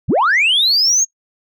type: linear sweep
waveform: sine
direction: up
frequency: 54.8 to 6645 Hz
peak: -9 dBFS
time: 0.08-1.05 s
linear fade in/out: 20 ms
effects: noise-tail reverb RT60 0.1 s tail -23 dB re dry + tanh soft clip ceiling -8 dBFS

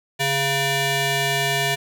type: ring-modulated tone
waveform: 15% pulse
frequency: 550 Hz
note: C#5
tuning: 14 cents flat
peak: -10 dBFS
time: 0.19-1.76 s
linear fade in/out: 20 ms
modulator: 1240 Hz
effects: none

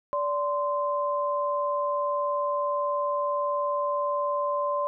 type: tone pair together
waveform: sine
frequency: 580 / 1038.5 Hz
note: D5 / C6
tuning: -22 / -13 cents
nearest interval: minor seventh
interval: 1009 cents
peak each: -27 dBFS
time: 0.13-4.87 s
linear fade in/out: 0 ms
effects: none

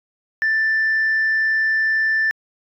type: tone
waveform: sine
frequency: 1769 Hz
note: A6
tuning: 9 cents sharp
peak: -14 dBFS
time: 0.42-2.31 s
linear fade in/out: 0 ms
effects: tanh soft clip ceiling -13 dBFS

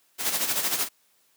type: noise with tremolo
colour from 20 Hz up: white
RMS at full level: -24 dBFS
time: 0.18-0.89 s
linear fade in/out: 50 ms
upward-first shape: sine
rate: 13 Hz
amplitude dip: 60%
effects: white hiss -65 dBFS RMS until 1.36 s + high-pass 150 Hz 12 dB/octave

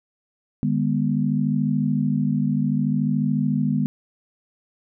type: tone cluster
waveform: sine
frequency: 150.8 / 204.4 / 245 Hz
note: D3 / G#3 / B3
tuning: +46 / -27 / -14 cents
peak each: -23 dBFS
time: 0.63-3.86 s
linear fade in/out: 0 ms
effects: none

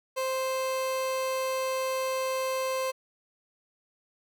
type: tone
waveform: 30% pulse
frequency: 523.3 Hz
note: C5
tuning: in tune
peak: -25 dBFS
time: 0.16-2.92 s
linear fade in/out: 20 ms
effects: none

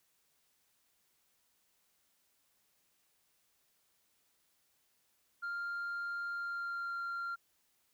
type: tone with pitch glide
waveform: sine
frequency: 1396.9 to 1384.8 Hz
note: F6 to F6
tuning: 0 to -15 cents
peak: -34 dBFS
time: 5.42-7.36 s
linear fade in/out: 20 ms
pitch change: -15 cents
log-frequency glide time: 6.3-6.97 s
effects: tanh soft clip ceiling -35 dBFS + white hiss -75 dBFS RMS until 7.93 s

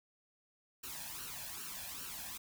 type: noise with flanger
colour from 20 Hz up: white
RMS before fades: -45 dBFS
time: 0.83-2.38 s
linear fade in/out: 10 ms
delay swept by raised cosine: 0.7 to 1.22 ms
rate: 2.5 Hz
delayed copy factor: +0.7
effects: none

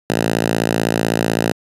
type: tone with high-pass filter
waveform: 5% pulse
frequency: 55.9 Hz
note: A1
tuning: 28 cents sharp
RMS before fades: -18 dBFS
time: 0.1-1.52 s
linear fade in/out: 0 ms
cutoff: 140 Hz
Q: 1.1
effects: resampled to 32000 Hz

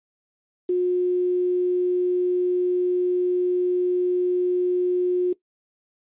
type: tone with quantisation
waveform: sine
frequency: 360 Hz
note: F#4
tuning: 47 cents flat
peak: -18 dBFS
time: 0.69-5.33 s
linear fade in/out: 5 ms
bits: 8
effects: noise-tail reverb RT60 0.1 s tail -18 dB re dry + resampled to 8000 Hz

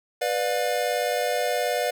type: chord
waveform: square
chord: B diminished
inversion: none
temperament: just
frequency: 493.9 / 592.7 / 711.2 Hz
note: B4 / D5 / F5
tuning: 0 / +16 / +31 cents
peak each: -28 dBFS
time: 0.21-1.91 s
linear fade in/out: 10 ms
effects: none

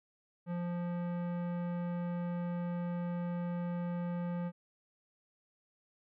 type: tone with tanh clipping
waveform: sine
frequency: 174.61 Hz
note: F3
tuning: in tune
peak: -36 dBFS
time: 0.46-4.52 s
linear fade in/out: 50 ms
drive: 17 dB
effects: none

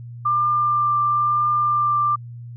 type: tone with vibrato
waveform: sine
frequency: 1190 Hz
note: D6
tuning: 22 cents sharp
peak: -16 dBFS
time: 0.25-2.16 s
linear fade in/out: 10 ms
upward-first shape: triangle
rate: 1 Hz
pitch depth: 13 cents each way
effects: added 119 Hz sine -33 dBFS peak until 2.56 s

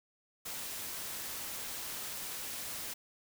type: noise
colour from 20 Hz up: white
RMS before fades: -41 dBFS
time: 0.45-2.94 s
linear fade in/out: 10 ms
effects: none

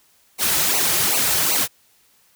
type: noise with flanger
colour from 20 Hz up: white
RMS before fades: -19 dBFS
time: 0.38-1.68 s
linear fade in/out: 50 ms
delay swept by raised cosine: 0.57 to 4.37 ms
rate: 2.6 Hz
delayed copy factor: -0.9
effects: white hiss -58 dBFS RMS until 2.35 s

